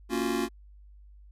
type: chord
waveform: square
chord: Gb major seventh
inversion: first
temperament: just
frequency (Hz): 231.2 / 277.5 / 346.9 / 370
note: Bb3 / Db4 / F4 / Gb4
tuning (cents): -14 / +2 / -12 / 0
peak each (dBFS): -33 / -33 / -32 / -34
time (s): 0.09-0.49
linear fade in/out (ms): 50
effects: added 50 Hz sine -49 dBFS peak until 1.31 s + resampled to 32000 Hz